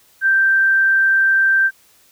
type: tone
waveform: sine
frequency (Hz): 1568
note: G6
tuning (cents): 0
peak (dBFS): -11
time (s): 0.21-1.71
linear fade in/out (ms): 50
effects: white hiss -53 dBFS RMS until 2.11 s